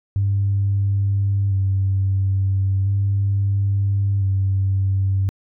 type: tone with vibrato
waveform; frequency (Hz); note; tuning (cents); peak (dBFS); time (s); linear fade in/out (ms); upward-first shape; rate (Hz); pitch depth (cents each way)
sine; 98; G2; 0; -15; 0.16-5.29; 0; square; 0.37; 24
effects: tanh soft clip ceiling -11 dBFS